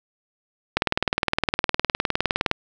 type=click train; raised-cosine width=0.3 ms; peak=-3 dBFS; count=35; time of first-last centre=0.77-2.514 s; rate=19.5 Hz; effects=none